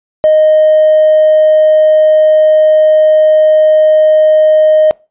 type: tone with hard clipping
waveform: sine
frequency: 620 Hz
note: D#5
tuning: 6 cents flat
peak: -4 dBFS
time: 0.24-4.91 s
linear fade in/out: 0 ms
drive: 1 dB
effects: noise-tail reverb RT60 0.3 s tail -24 dB re dry + resampled to 8000 Hz